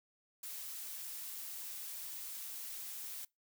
blue noise, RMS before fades -45 dBFS, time 0.43-3.25 s, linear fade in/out 5 ms, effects noise-tail reverb RT60 0.2 s tail -24 dB re dry

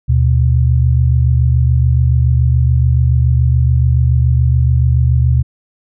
sine tone pair together, 76 / 123.03 Hz, D#2 / B2, -40 / -6 cents, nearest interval minor sixth, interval 834 cents, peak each -11 dBFS, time 0.08-5.43 s, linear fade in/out 20 ms, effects none

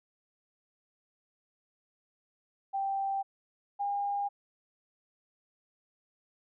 sine tone pair in turn, 784 / 807.4 Hz, G5 / G#5, 0 / -49 cents, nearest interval minor second, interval 51 cents, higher second, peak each -29 / -29 dBFS, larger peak neither, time 2.73-3.23 / 3.79-4.29 s, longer neither, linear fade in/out 20 ms, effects none

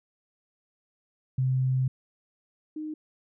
sine tone pair in turn, 130 / 308.1 Hz, C3 / D#4, -11 / -17 cents, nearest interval octave + minor third, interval 1494 cents, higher second, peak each -22 / -32 dBFS, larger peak first, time 1.38-1.88 / 2.76-2.94 s, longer first, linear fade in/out 5 ms, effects none

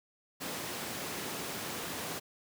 pink high-pass noise, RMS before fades -39 dBFS, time 0.4-2.2 s, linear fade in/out 20 ms, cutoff 170 Hz, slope 12 dB/octave, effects none

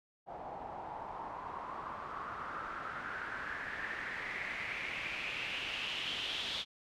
white noise with low-pass filter sweep, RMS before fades -41 dBFS, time 0.26-6.65 s, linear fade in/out 50 ms, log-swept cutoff 740 to 3500 Hz, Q 4.8, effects none

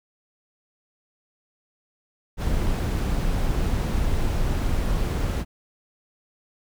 brown noise, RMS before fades -23 dBFS, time 2.37-5.45 s, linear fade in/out 50 ms, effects none

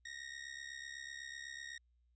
sawtooth ring-modulated tone, 1870 Hz, A#6, 5 cents sharp, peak -39 dBFS, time 0.05-1.78 s, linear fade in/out 5 ms, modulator 34 Hz, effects added 60 Hz sine -70 dBFS peak until 2.15 s + resampled to 16000 Hz

